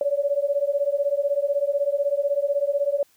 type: beating tone pair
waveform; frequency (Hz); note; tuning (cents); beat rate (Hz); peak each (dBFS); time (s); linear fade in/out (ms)
sine; 560 / 576; C#5 / D5; +18 / -34; 16; -23; 0.01-3.03; 2
effects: white hiss -61 dBFS RMS until 3.16 s